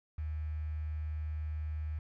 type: tone with quantisation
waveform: sine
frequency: 77 Hz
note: D#2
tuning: 17 cents flat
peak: -34 dBFS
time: 0.18-1.99 s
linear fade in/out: 5 ms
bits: 9
effects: low-pass 2000 Hz 12 dB/octave